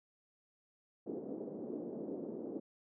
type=band-pass noise; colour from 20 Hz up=pink; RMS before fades=-43 dBFS; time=1.06-2.6 s; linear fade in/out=10 ms; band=240 to 470 Hz; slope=24 dB/octave; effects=none